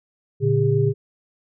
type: tone cluster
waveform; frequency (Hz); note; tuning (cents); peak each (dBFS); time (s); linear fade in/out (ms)
sine; 115.7 / 143 / 403.1; A#2 / D3 / G4; -13 / -46 / +48; -20; 0.4-0.94; 50
effects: none